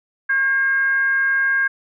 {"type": "tone with frequency modulation", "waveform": "sine", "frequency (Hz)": 1613, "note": "G6", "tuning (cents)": 49, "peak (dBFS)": -15, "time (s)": [0.29, 1.68], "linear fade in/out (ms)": 10, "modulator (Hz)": 524, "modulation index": 0.28, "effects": []}